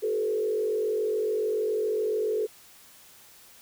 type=tone with frequency modulation; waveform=sine; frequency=433.1 Hz; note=A4; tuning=27 cents flat; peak=-24 dBFS; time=0.02-2.47 s; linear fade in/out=20 ms; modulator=47.1 Hz; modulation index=0.93; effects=white hiss -53 dBFS RMS until 3.61 s